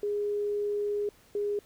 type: tone pair in turn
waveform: sine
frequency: 412.3 / 410.9 Hz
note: G#4 / G#4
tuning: -13 / -18 cents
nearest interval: unison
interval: 5 cents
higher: first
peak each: -27 dBFS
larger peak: neither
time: 0.03-1.09 / 1.35-1.59 s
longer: first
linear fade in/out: 2 ms
effects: pink hiss -60 dBFS RMS until 1.65 s